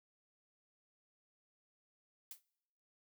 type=noise with exponential decay; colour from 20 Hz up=blue; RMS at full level=-45 dBFS; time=2.31-2.43 s; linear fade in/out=1 ms; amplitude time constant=24 ms; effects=noise-tail reverb RT60 0.9 s tail -25 dB re dry